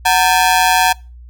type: ring-modulated tone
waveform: sawtooth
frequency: 829 Hz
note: G#5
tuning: 3 cents flat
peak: -3 dBFS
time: 0.05-0.93 s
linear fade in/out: 10 ms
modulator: 85.7 Hz
effects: noise-tail reverb RT60 0.3 s tail -25 dB re dry + added 60 Hz sine -34 dBFS peak until 1.29 s